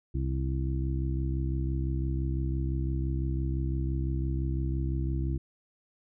harmonic tone, 65.9 Hz, C2, 13 cents sharp, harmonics 1 / 2 / 3 / 4 / 5, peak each -29 / -32 / -43 / -41 / -38 dBFS, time 0.14-5.38 s, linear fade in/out 10 ms, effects none

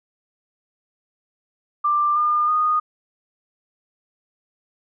sine tone with pitch steps, 1184 / 1208.2 / 1232.9 Hz, D6 / D6 / D#6, +14 / +49 / -16 cents, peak -16 dBFS, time 1.84-2.8 s, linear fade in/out 10 ms, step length 320 ms, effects none

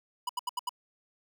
square tone bursts, 986 Hz, B5, 3 cents flat, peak -30 dBFS, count 5, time 0.27-0.693 s, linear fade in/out 5 ms, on 23 ms, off 77 ms, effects none

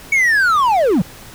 triangle linear sweep, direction down, 2255 to 145.8 Hz, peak -9 dBFS, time 0.12-1.02 s, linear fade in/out 5 ms, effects pink hiss -38 dBFS RMS until 1.34 s

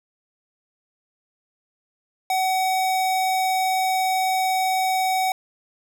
square tone, 753 Hz, F#5, 30 cents sharp, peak -20 dBFS, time 2.3-5.32 s, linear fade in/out 2 ms, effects none

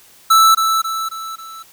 square tone with echo, 1318.5 Hz, E6, in tune, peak -8 dBFS, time 0.3-0.55 s, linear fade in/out 10 ms, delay 270 ms, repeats 4, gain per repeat -6 dB, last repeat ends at 1.63 s, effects white hiss -47 dBFS RMS until 1.72 s

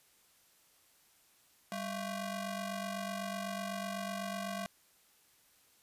sawtooth ring-modulated tone, 440 Hz, A4, in tune, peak -30 dBFS, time 1.72-4.66 s, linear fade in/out 0 ms, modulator 244 Hz, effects white hiss -67 dBFS RMS until 5.82 s + resampled to 32000 Hz

